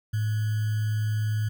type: tone with sample-and-hold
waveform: sine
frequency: 107.5 Hz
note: A2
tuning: 40 cents flat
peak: -23 dBFS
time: 0.13-1.49 s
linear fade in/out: 10 ms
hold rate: 1575 Hz
effects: none